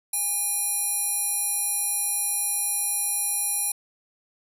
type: tone with band-pass filter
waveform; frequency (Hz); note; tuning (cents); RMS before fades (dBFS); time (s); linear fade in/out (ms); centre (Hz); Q
square; 812; G#5; -39; -26; 0.13-3.72; 5; 11000; 6.9
effects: none